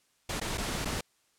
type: noise with dropouts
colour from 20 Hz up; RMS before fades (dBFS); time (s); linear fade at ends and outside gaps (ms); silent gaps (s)
pink; -33; 0.29-1.01; 5; 0.4-0.413 / 0.575-0.579 / 0.848-0.854
effects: white hiss -70 dBFS RMS until 1.38 s + low-pass 10000 Hz 12 dB/octave